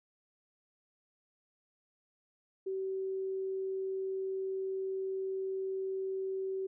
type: tone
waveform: sine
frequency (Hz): 382.5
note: G4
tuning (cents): -42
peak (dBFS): -33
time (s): 2.66-6.67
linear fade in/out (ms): 10
effects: none